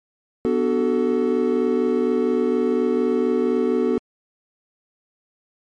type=chord; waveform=triangle; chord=B minor seventh; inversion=none; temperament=equal with one note detuned; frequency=246.9 / 293.7 / 375.8 / 440 Hz; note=B3 / D4 / F#4 / A4; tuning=0 / 0 / +27 / 0 cents; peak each=-20 / -25 / -20 / -20 dBFS; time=0.45-3.98 s; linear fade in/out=0 ms; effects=MP3 48 kbps